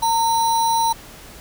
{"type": "tone with sample-and-hold", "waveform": "sine", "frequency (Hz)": 914, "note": "A#5", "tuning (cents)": -34, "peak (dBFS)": -15, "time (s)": [0.02, 0.93], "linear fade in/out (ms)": 10, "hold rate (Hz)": 4900, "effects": ["pink hiss -41 dBFS RMS until 1.4 s"]}